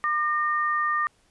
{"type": "tone pair together", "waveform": "sine", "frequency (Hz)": [1200, 1840.4], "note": ["D6", "A#6"], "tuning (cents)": [37, -23], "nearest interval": "perfect fifth", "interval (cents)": 740, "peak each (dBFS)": [-23, -27], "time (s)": [0.04, 1.07], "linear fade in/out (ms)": 0, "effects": ["pink hiss -64 dBFS RMS until 1.3 s", "resampled to 24000 Hz"]}